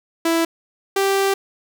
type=tone pair in turn; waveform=sawtooth; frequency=330.9 / 391.6 Hz; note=E4 / G4; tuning=+7 / -2 cents; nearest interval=minor third; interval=291 cents; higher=second; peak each=-12 dBFS; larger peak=neither; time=0.25-0.45 / 0.96-1.34 s; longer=second; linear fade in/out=5 ms; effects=none